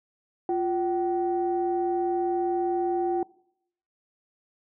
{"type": "tone pair together", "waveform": "sine", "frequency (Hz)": [350, 765.1], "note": ["F4", "G5"], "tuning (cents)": [4, -42], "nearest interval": "octave + major second", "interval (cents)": 1354, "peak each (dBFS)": [-24, -27], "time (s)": [0.49, 3.23], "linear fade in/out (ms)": 2, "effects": ["noise-tail reverb RT60 0.7 s tail -22 dB re dry", "tanh soft clip ceiling -16 dBFS"]}